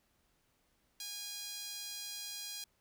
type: tone with high-pass filter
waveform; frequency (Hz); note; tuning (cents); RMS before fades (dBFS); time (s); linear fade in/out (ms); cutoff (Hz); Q
sawtooth; 819; G#5; -24; -44; 1-2.64; 2; 4300; 1.4
effects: pink hiss -75 dBFS RMS until 2.8 s